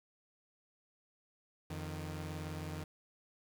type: tone pair together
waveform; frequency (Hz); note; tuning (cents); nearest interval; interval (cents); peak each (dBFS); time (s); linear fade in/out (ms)
sawtooth; 86.5 / 154.13; F2 / D#3; -16 / -16; minor seventh; 1000; -39 / -39; 1.7-2.84; 5
effects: 10-bit